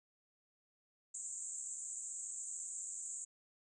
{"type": "band-pass noise", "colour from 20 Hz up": "pink", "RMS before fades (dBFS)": -45, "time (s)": [1.14, 3.25], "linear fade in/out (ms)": 10, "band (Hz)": [7000, 8100], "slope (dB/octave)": 96, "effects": []}